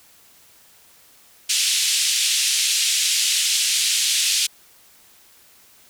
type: band-pass noise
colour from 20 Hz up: pink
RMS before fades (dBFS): -20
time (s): 1.49-4.47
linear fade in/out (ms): 10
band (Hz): 2800 to 9800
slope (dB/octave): 24
effects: white hiss -52 dBFS RMS until 5.89 s